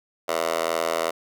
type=tone with high-pass filter; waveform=10% pulse; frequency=82.5 Hz; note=E2; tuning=2 cents sharp; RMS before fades=-25 dBFS; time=0.28-1.11 s; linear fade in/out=10 ms; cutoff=660 Hz; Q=2.9; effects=none